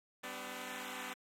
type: chord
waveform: 5% pulse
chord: G major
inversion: none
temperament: equal with one note detuned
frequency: 196 / 252.3 / 293.7 Hz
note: G3 / B3 / D4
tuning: 0 / +37 / 0 cents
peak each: -38 / -33 / -39 dBFS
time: 0.23-1.14 s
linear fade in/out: 10 ms
effects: AAC 48 kbps